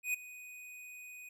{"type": "tone with ADSR envelope", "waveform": "square", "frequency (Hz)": 2489, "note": "D#7", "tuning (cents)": 0, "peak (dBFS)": -30, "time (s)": [0.03, 1.29], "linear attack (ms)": 110, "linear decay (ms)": 7, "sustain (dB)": -18, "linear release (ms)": 5, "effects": []}